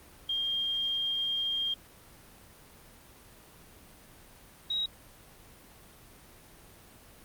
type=tone pair in turn; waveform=sine; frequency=3210 / 3817 Hz; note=G7 / A#7; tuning=+40 / +40 cents; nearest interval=minor third; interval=300 cents; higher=second; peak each=-28 / -28 dBFS; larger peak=neither; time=0.29-1.74 / 4.7-4.86 s; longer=first; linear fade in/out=5 ms; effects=pink hiss -54 dBFS RMS until 7.24 s + Opus 32 kbps